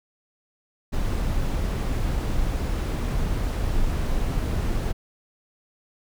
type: noise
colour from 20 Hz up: brown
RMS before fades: -24 dBFS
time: 0.92-4.93 s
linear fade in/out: 20 ms
effects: none